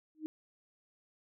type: tone with exponential growth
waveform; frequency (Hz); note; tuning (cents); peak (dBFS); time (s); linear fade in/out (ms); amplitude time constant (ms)
sine; 311.1; D#4; 0; -31; 0.15-0.26; 0; 23
effects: none